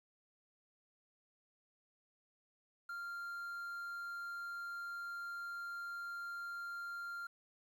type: tone with quantisation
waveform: triangle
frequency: 1393 Hz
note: F6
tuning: 5 cents flat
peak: -40 dBFS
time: 2.89-7.27 s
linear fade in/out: 5 ms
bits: 11
effects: none